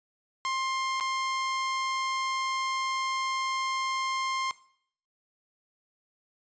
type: tone with dropouts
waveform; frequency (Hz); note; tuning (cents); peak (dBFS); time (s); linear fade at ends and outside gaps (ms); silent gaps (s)
sawtooth; 1057; C6; +17; -24; 0.45-4.51; 0; 1-1.008
effects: noise-tail reverb RT60 0.6 s tail -18 dB re dry + resampled to 16000 Hz